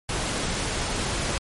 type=noise; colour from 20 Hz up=pink; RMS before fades=-27 dBFS; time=0.09-1.38 s; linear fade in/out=2 ms; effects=low-pass 11000 Hz 12 dB/octave + MP3 48 kbps